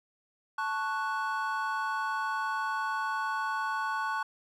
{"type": "chord", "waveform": "triangle", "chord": "F# minor", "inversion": "first", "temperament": "equal", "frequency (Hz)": [880, 1108.7, 1480], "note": ["A5", "C#6", "F#6"], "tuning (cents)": [0, 0, 0], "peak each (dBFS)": -32, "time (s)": [0.58, 4.23], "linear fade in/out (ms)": 5, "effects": []}